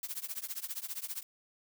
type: noise with tremolo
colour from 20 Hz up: blue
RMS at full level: -36 dBFS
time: 0.03-1.23 s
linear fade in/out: 2 ms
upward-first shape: triangle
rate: 15 Hz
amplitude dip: 100%
effects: none